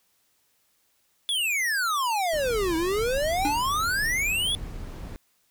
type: exponential two-way sweep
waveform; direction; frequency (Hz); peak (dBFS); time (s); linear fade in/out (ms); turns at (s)
square; down then up; 3490 to 317.5 to 3490; -24; 1.29-4.55; 0; 2.76
type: noise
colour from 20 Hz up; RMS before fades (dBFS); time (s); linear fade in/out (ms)
brown; -36; 2.33-5.16; 0
type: tone with exponential decay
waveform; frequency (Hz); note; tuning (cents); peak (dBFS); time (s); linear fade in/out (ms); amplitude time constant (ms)
square; 293.7; D4; 0; -23; 3.45-3.68; 0; 49
effects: white hiss -68 dBFS RMS until 5.5 s